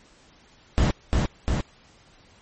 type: noise with echo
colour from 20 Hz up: brown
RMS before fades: -19 dBFS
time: 0.78-0.91 s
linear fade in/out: 0 ms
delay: 350 ms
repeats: 2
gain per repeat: -2 dB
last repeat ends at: 1.61 s
effects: pink hiss -55 dBFS RMS until 2.41 s + MP3 32 kbps